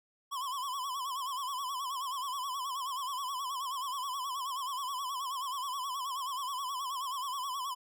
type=tone with vibrato; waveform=square; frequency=1063 Hz; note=C6; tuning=27 cents sharp; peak=-35 dBFS; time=0.31-7.75 s; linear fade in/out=20 ms; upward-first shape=sine; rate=9.4 Hz; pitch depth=120 cents each way; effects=none